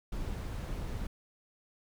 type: noise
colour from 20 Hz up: brown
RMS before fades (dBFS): -37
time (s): 0.12-1.07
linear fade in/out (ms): 5
effects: none